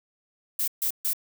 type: noise bursts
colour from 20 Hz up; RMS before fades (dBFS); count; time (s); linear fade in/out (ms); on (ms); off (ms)
violet; -26; 3; 0.59-1.134; 5; 88; 140
effects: none